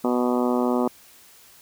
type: harmonic tone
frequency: 123.47 Hz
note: B2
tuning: in tune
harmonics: 2 / 3 / 4 / 5 / 6 / 7 / 8 / 9 / 10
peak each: -22 / -26 / -28 / -30 / -32 / -33 / -34 / -35 / -36 dBFS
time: 0.04-0.88 s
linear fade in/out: 5 ms
effects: white hiss -51 dBFS RMS until 1.61 s